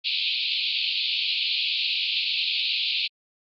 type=band-pass noise; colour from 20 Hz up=white; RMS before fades=-26 dBFS; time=0.04-3.08 s; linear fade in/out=20 ms; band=2400 to 4500 Hz; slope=96 dB/octave; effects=Opus 48 kbps